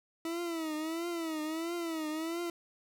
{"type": "tone with vibrato", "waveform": "40% pulse", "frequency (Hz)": 325.5, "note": "E4", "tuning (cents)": -22, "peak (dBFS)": -33, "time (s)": [0.25, 2.5], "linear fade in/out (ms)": 2, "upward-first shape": "triangle", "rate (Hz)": 1.5, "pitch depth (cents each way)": 120, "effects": []}